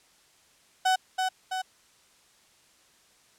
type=tone with echo; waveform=35% pulse; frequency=750 Hz; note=F#5; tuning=23 cents sharp; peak=-19 dBFS; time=0.85-0.96 s; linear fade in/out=10 ms; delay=330 ms; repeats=2; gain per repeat=-4 dB; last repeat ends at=1.62 s; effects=white hiss -61 dBFS RMS until 3.38 s + low-pass 9000 Hz 12 dB/octave